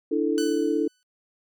sine chord, D suspended second, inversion none, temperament just, 293.7 / 330.4 / 440.5 Hz, D4 / E4 / A4, 0 / +4 / +2 cents, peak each -25 dBFS, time 0.11-0.88 s, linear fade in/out 10 ms
10% pulse tone with exponential decay, 1500 Hz, F#6, 23 cents sharp, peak -21 dBFS, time 0.38-1.03 s, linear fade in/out 0 ms, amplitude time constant 140 ms
effects MP3 96 kbps

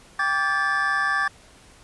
triangle tone cluster, 787 / 1160 / 1596 / 1740 Hz, G5 / D6 / G6 / A6, +7 / -22 / +31 / -20 cents, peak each -30 / -23 / -25 / -22 dBFS, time 0.19-1.28 s, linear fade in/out 5 ms, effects pink hiss -51 dBFS RMS until 1.83 s + resampled to 24000 Hz

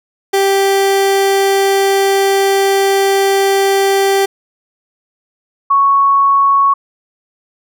30% pulse / sine tone pair in turn, 392 / 1108.7 Hz, G4 / C#6, 0 / 0 cents, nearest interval octave + tritone, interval 1800 cents, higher second, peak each -7 dBFS, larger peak neither, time 0.33-4.26 / 5.7-6.74 s, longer first, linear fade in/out 10 ms, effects none

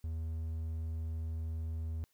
triangle tone, 80.6 Hz, E2, 38 cents flat, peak -33 dBFS, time 0.04-2.04 s, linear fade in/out 0 ms, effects white hiss -75 dBFS RMS until 2.13 s

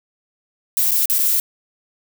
violet noise with dropouts, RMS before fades -17 dBFS, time 0.77-1.4 s, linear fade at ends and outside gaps 1 ms, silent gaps 0.91-0.916 / 1.057-1.098 / 1.184-1.188 s, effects none

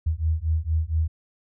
sine beating tone pair, 77.78 / 82.08 Hz, D#2 / E2, 0 / -7 cents, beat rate 4.3 Hz, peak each -24 dBFS, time 0.06-1.08 s, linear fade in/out 10 ms, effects none

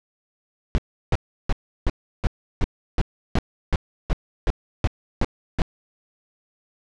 brown noise bursts, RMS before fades -18 dBFS, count 14, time 0.75-5.618 s, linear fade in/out 0 ms, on 32 ms, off 340 ms, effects low-pass 5000 Hz 12 dB/octave

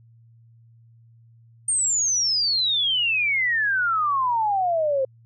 sine exponential sweep, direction down, 8870 to 518 Hz, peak -19 dBFS, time 1.68-5.05 s, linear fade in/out 5 ms, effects added 115 Hz sine -50 dBFS peak until 5.25 s

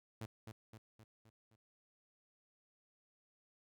sawtooth tone with echo, 111 Hz, A2, 16 cents sharp, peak -39 dBFS, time 0.21-0.26 s, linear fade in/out 5 ms, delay 260 ms, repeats 5, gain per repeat -5 dB, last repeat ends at 1.56 s, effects none

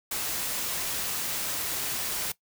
white noise, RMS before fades -31 dBFS, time 0.11-2.32 s, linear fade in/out 5 ms, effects noise-tail reverb RT60 0.1 s tail -19 dB re dry

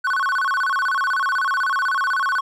triangle tone with vibrato, 1280 Hz, D#6, 49 cents sharp, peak -16 dBFS, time 0.04-2.41 s, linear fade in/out 10 ms, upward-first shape square, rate 16 Hz, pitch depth 270 cents each way, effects none

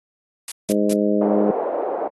blue noise bursts, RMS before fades -26 dBFS, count 3, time 0.48-0.931 s, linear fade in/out 2 ms, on 37 ms, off 170 ms
harmonic tone, 103.5 Hz, G#2, 5 cents flat, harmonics 2 / 3 / 4 / 5 / 6, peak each -20 / -22 / -23 / -24 / -25 dBFS, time 0.69-1.51 s, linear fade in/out 5 ms
white band-pass noise, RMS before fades -24 dBFS, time 1.21-2.08 s, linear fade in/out 5 ms, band 410 to 690 Hz, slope 24 dB/octave
effects AAC 32 kbps

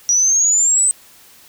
sine exponential sweep, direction up, 5770 to 8170 Hz, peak -11 dBFS, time 0.09-0.91 s, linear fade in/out 0 ms, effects white hiss -46 dBFS RMS until 1.48 s

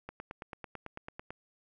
click train, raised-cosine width 0.5 ms, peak -26 dBFS, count 12, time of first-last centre 0.09-1.305 s, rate 9.05 Hz, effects none

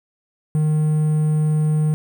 triangle tone with quantisation, 153.7 Hz, D#3, 21 cents flat, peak -13 dBFS, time 0.55-1.94 s, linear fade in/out 0 ms, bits 7, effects none

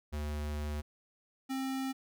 square tone pair in turn, 74.5 / 265.5 Hz, D2 / C4, +25 / +25 cents, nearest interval octave + minor seventh, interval 2200 cents, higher second, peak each -35 / -34 dBFS, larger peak second, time 0.12-0.82 / 1.49-1.93 s, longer first, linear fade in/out 20 ms, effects none

